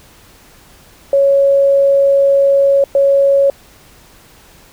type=tone bursts at uneven times; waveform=sine; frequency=554.4 Hz; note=C#5; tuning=in tune; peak=-7 dBFS; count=2; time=1.13-2.84 / 2.95-3.5 s; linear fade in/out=2 ms; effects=pink hiss -44 dBFS RMS until 4.72 s